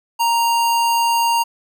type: tone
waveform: square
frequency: 932 Hz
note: A#5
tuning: 1 cent flat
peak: -15 dBFS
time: 0.19-1.44 s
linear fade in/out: 20 ms
effects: none